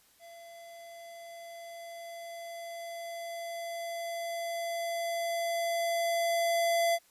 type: tone with level ramp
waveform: square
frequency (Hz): 678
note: E5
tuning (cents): +49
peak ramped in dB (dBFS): -49 to -25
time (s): 0.19-6.99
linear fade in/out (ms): 50
effects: white hiss -64 dBFS RMS until 7.1 s + resampled to 32000 Hz